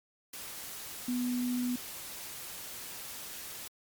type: tone in noise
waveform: sine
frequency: 246.9 Hz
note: B3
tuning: in tune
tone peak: -29 dBFS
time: 1.08-1.76 s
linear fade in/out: 5 ms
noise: white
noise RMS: -43 dBFS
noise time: 0.33-3.68 s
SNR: +11 dB
effects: MP3 96 kbps